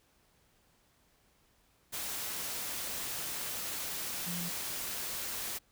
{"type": "tone in noise", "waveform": "sine", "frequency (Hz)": 174.61, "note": "F3", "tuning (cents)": 0, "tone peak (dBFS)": -38, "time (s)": [4.26, 4.5], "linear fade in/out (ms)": 20, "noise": "white", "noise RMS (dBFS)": -38, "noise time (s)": [1.92, 5.59], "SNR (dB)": -3, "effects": ["pink hiss -69 dBFS RMS until 5.71 s"]}